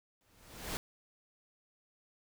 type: noise with exponential growth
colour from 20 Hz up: pink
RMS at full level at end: -35 dBFS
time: 0.21-0.77 s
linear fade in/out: 0 ms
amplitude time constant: 120 ms
effects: none